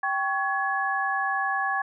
sine tone cluster, 782 / 1112 / 1690 Hz, G5 / C#6 / G#6, -4 / +5 / +30 cents, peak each -28 / -29 / -27 dBFS, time 0.03-1.82 s, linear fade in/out 5 ms, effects none

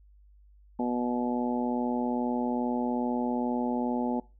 harmonic tone, 122.4 Hz, B2, 15 cents flat, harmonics 2 / 3 / 4 / 5 / 6 / 7, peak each -28 / -36 / -37 / -38 / -39 / -35 dBFS, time 0.79-4.2 s, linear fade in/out 5 ms, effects noise-tail reverb RT60 0.3 s tail -22 dB re dry + added 50 Hz sine -54 dBFS peak until 4.39 s

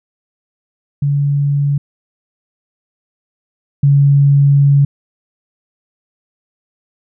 sine tone pair in turn, 142.5 / 141.03 Hz, C#3 / C#3, +48 / +30 cents, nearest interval unison, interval 18 cents, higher first, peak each -11 / -6 dBFS, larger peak second, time 1.02-1.78 / 3.83-4.85 s, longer second, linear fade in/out 5 ms, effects none

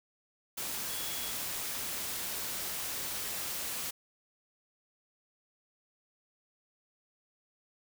sine tone in noise, 3353 Hz, G#7, 16 cents sharp, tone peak -44 dBFS, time 0.89-1.32 s, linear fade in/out 10 ms, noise white, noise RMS -37 dBFS, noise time 0.57-3.91 s, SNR -10 dB, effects none

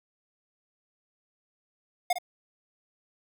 square tone with echo, 716 Hz, F5, 43 cents sharp, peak -22 dBFS, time 2.1-2.13 s, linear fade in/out 5 ms, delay 55 ms, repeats 1, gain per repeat -10 dB, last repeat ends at 2.185 s, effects none

